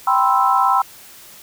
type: chord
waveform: sine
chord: C major seventh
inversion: second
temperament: equal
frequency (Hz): 784 / 987.8 / 1046.5 / 1318.5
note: G5 / B5 / C6 / E6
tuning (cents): 0 / 0 / 0 / 0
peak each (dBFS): -18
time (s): 0.07-0.82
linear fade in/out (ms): 5
effects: white hiss -42 dBFS RMS until 1.42 s